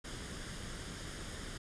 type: noise with comb filter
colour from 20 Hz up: pink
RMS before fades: -44 dBFS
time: 0.04-1.58 s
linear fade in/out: 10 ms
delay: 0.59 ms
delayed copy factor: +0.5
effects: resampled to 22050 Hz